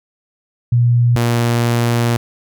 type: tone pair in turn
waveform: sine / sawtooth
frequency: 120.1 / 118.38 Hz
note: B2 / A#2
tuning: -48 / +27 cents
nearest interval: unison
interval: 25 cents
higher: first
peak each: -9 dBFS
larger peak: neither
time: 0.72-1.16 / 1.16-2.17 s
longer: second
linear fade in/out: 5 ms
effects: none